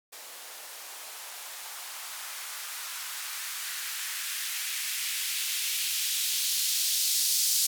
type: noise with band-pass filter sweep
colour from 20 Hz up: violet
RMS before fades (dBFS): -32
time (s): 0.12-7.67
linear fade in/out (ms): 10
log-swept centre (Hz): 520 to 4900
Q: 1.3
effects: none